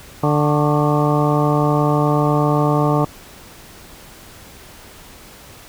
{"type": "harmonic tone with a mistuned harmonic", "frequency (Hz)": 147.9, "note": "D3", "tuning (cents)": 13, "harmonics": [1, 2, 3, 4, 5, 6, 7, 8], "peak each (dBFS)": [-17, -20, -22, -23, -24, -25, -25, -26], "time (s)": [0.23, 3.05], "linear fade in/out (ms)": 5, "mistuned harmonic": 7, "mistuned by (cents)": 92, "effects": ["pink hiss -41 dBFS RMS until 5.68 s"]}